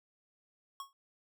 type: tone with exponential decay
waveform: square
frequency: 1100 Hz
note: C#6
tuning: 14 cents flat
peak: -38 dBFS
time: 0.8-0.93 s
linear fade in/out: 1 ms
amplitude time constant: 28 ms
effects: none